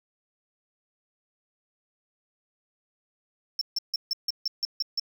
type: tone bursts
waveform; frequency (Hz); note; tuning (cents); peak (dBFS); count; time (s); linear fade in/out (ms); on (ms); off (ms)
triangle; 5400; E8; +41; -23; 9; 3.59-4.997; 2; 23; 150
effects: none